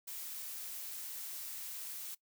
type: noise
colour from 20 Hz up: blue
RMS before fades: -44 dBFS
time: 0.07-2.15 s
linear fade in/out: 10 ms
effects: noise-tail reverb RT60 0.1 s tail -20 dB re dry